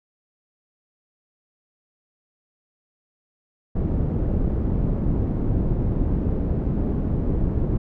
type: low-pass noise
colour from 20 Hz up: pink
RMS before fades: -22 dBFS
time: 3.75-7.78 s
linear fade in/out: 10 ms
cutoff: 290 Hz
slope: 12 dB/octave
effects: none